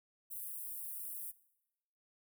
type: high-pass noise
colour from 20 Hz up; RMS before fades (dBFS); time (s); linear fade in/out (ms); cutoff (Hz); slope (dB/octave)
white; -44; 0.3-1.32; 20; 9400; 48
effects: noise-tail reverb RT60 0.9 s tail -20 dB re dry